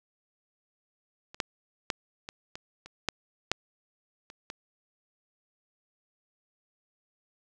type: clicks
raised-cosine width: 0.2 ms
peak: -28 / -10 / -10 / -21 / -22 / -28 / -9 / -7 / -28 / -21 dBFS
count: 10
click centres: 1.345 / 1.402 / 1.902 / 2.289 / 2.555 / 2.86 / 3.087 / 3.516 / 4.301 / 4.501 s
effects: none